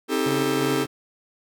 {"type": "chord", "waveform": "45% pulse", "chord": "A half-diminished seventh", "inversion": "first", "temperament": "just", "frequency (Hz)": [264, 316.8, 396, 440], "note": ["C4", "Eb4", "G4", "A4"], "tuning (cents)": [16, 31, 18, 0], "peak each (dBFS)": -27, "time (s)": [0.08, 0.87], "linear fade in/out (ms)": 50}
{"type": "tone with tremolo", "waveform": "sawtooth", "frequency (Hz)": 138.59, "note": "C#3", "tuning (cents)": 0, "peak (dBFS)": -24, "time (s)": [0.26, 0.86], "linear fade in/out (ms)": 5, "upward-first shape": "square", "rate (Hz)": 3, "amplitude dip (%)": 30}
{"effects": []}